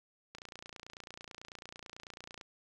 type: click train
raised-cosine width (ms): 0.2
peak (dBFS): -29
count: 61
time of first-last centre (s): 0.35-2.412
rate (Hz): 29.1
effects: none